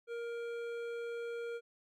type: tone with hard clipping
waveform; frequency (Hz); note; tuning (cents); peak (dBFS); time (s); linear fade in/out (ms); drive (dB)
triangle; 468.8; A#4; +10; -40; 0.07-1.61; 50; 15
effects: none